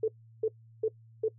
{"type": "tone bursts", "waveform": "sine", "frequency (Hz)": 440, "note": "A4", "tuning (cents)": 0, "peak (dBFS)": -24, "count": 4, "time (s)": [0.03, 1.284], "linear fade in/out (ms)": 5, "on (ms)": 51, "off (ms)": 350, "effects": ["noise-tail reverb RT60 0.1 s tail -21 dB re dry", "added 113 Hz sine -53 dBFS peak until 1.38 s"]}